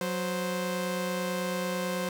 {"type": "tone pair together", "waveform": "sawtooth", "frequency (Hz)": [183.7, 522], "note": ["F#3", "C5"], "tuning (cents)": [-12, -4], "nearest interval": "octave + tritone", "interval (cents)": 1808, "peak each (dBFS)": -28, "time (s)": [0.01, 2.09], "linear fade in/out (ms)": 2, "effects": []}